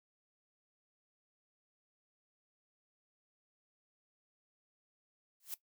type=noise with exponential growth; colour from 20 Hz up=blue; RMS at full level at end=-37 dBFS; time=5.4-5.54 s; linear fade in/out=1 ms; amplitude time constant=29 ms; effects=noise-tail reverb RT60 0.1 s tail -17 dB re dry